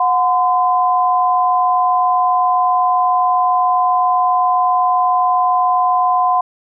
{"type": "tone pair together", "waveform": "sine", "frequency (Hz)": [729, 1023.5], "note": ["F#5", "C6"], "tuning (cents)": [-26, -38], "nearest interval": "tritone", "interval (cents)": 588, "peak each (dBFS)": -14, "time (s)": [0, 6.41], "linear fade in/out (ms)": 5, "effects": []}